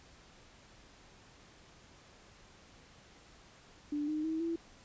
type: tone with pitch steps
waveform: sine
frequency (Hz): 294.4 / 306.7 / 319.6 / 332.9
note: D4 / D#4 / D#4 / E4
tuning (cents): +4 / -25 / +47 / +17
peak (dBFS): -32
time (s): 3.92-4.56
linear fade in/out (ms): 5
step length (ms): 160
effects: pink hiss -59 dBFS RMS until 4.84 s + resampled to 16000 Hz